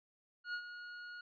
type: tone with ADSR envelope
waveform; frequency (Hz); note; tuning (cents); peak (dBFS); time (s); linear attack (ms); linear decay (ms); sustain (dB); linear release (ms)
45% pulse; 1442; F#6; -45; -36; 0.44-1.21; 97; 76; -10; 4
effects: resampled to 11025 Hz